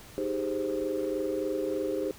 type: chord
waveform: sine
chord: Ab major seventh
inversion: second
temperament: equal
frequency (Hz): 311.1 / 392 / 415.3 / 523.3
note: Eb4 / G4 / Ab4 / C5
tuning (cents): 0 / 0 / 0 / 0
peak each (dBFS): -33 / -32 / -35 / -32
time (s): 0.18-2.11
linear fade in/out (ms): 0
effects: tanh soft clip ceiling -20 dBFS + pink hiss -50 dBFS RMS until 2.18 s